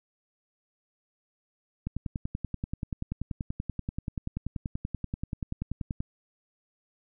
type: click train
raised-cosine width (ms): 5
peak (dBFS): -19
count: 44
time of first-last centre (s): 1.87-6.005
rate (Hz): 10.4
effects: none